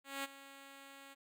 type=tone with ADSR envelope; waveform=5% pulse; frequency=275.1 Hz; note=C#4; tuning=13 cents flat; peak=-26 dBFS; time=0.04-1.15 s; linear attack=200 ms; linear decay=24 ms; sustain=-16 dB; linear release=24 ms; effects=none